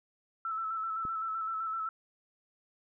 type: tone with vibrato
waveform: sine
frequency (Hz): 1318.5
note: E6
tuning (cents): 0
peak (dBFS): -32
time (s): 0.45-1.89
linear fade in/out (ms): 2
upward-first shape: square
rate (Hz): 7.8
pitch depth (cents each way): 27
type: click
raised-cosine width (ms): 3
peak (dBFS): -31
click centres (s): 1.052
effects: none